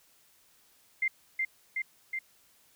sine tone with echo, 2093 Hz, C7, in tune, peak -25 dBFS, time 1.02-1.08 s, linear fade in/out 5 ms, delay 370 ms, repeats 3, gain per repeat -2 dB, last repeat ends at 2.19 s, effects white hiss -64 dBFS RMS until 2.75 s

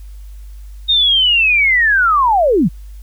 sine linear sweep, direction down, 3729 to 131 Hz, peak -9 dBFS, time 0.88-2.69 s, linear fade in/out 20 ms, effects added 50 Hz sine -30 dBFS peak until 3.02 s + white hiss -53 dBFS RMS until 3.02 s

